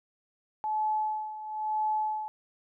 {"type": "tone with tremolo", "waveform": "sine", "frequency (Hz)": 860, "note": "A5", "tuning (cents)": -40, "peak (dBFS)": -25, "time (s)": [0.64, 2.28], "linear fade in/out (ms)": 0, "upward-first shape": "sine", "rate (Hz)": 1, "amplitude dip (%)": 75, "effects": []}